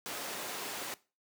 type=high-pass noise; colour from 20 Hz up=pink; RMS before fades=-40 dBFS; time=0.06-0.94 s; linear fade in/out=0 ms; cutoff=370 Hz; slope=12 dB/octave; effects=noise-tail reverb RT60 0.3 s tail -19 dB re dry